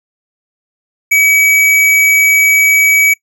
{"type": "tone", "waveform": "square", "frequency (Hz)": 2277, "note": "C#7", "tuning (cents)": 46, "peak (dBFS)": -7, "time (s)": [1.11, 3.14], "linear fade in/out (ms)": 10, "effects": ["noise-tail reverb RT60 0.1 s tail -23 dB re dry"]}